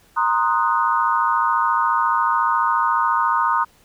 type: chord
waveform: sine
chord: C half-diminished seventh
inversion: third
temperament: equal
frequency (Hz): 932.3 / 1046.5 / 1244.5 / 1480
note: Bb5 / C6 / Eb6 / Gb6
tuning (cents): 0 / 0 / 0 / 0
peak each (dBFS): -20 / -22 / -20 / -26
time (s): 0.16-3.65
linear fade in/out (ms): 20
effects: pink hiss -55 dBFS RMS until 3.84 s